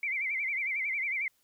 sine tone with vibrato, 2194 Hz, C#7, 18 cents flat, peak -29 dBFS, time 0.03-1.28 s, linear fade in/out 2 ms, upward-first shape sine, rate 11 Hz, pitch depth 130 cents each way, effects white hiss -71 dBFS RMS until 1.43 s

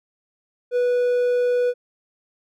triangle tone, 490.9 Hz, B4, 10 cents flat, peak -15 dBFS, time 0.71-1.74 s, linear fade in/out 50 ms, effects none

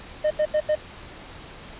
triangle tone bursts, 610 Hz, D#5, 34 cents flat, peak -16 dBFS, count 4, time 0.24-0.754 s, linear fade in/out 10 ms, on 67 ms, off 82 ms, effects pink hiss -42 dBFS RMS until 1.79 s + resampled to 8000 Hz

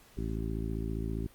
harmonic tone, 55 Hz, A1, in tune, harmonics 1 / 2 / 3 / 4 / 5 / 6 / 7, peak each -35 / -38 / -40 / -41 / -42 / -43 / -43 dBFS, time 0.17-1.27 s, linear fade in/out 5 ms, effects pink hiss -59 dBFS RMS until 1.34 s + Opus 48 kbps

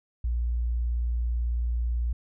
sine tone, 59.1 Hz, A#1, 24 cents sharp, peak -24 dBFS, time 0.24-2.13 s, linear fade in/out 5 ms, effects none

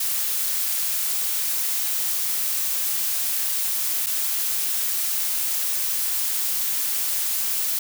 blue noise with dropouts, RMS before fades -24 dBFS, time 0-7.79 s, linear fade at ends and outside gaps 5 ms, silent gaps 4.063-4.067 s, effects none

